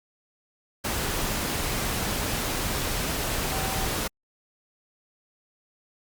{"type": "tone in noise", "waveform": "sine", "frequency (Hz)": 768, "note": "G5", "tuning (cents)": -36, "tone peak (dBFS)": -34, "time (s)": [3.51, 3.86], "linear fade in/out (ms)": 10, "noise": "pink", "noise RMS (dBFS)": -28, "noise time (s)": [0.84, 4.08], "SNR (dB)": -9, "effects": ["Opus 48 kbps"]}